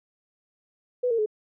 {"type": "tone with pitch steps", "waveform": "sine", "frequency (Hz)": [495.6, 459.7, 426.5], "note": ["B4", "A#4", "G#4"], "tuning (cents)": [6, -24, 46], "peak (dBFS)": -21, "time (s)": [1.03, 1.261], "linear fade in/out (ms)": 10, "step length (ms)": 77, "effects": []}